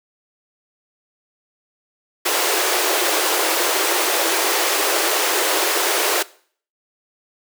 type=high-pass noise; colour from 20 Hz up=pink; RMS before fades=-19 dBFS; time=2.25-6.23 s; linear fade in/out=10 ms; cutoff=320 Hz; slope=96 dB/octave; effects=noise-tail reverb RT60 0.5 s tail -20 dB re dry